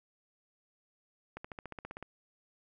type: accelerating click train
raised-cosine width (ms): 0.5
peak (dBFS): -27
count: 11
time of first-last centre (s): 1.37-2.026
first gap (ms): 75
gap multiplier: 0.97
effects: none